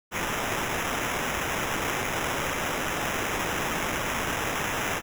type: noise with sample-and-hold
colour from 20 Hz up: white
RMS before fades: -29 dBFS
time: 0.11-5.02 s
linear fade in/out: 50 ms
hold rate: 4410 Hz
effects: none

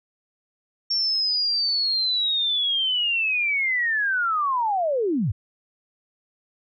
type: linear sweep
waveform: sine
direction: down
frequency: 5490 to 79.9 Hz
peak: -20 dBFS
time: 0.9-5.32 s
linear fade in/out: 10 ms
effects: none

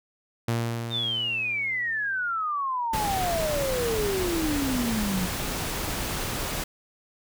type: tone with exponential decay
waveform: sawtooth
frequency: 116.54 Hz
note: A#2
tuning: in tune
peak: -19 dBFS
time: 0.48-2.42 s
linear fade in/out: 5 ms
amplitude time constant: 420 ms
type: exponential sweep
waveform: sine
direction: down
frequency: 3672 to 173.9 Hz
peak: -25 dBFS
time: 0.9-5.29 s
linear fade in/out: 50 ms
type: noise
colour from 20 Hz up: pink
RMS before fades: -30 dBFS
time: 2.93-6.64 s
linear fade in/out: 5 ms
effects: none

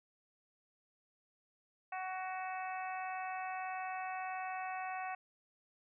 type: harmonic tone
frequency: 373.2 Hz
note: F#4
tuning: 15 cents sharp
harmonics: 2 / 3 / 4 / 5 / 6 / 7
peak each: -40 / -47 / -49 / -49 / -52 / -50 dBFS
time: 1.92-5.15 s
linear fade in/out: 5 ms
effects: none

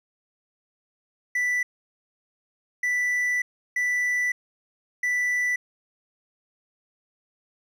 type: tone bursts at uneven times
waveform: triangle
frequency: 1975.5 Hz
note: B6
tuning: in tune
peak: -20 dBFS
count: 4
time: 1.35-1.63 / 2.83-3.42 / 3.76-4.32 / 5.03-5.56 s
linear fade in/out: 5 ms
effects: none

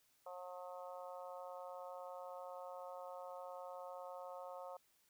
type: harmonic tone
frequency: 180.4 Hz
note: F#3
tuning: 44 cents flat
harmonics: 3 / 4 / 5 / 6 / 7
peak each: -50 / -53 / -55 / -57 / -58 dBFS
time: 0.26-4.77 s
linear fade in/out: 5 ms
effects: white hiss -75 dBFS RMS until 5.09 s

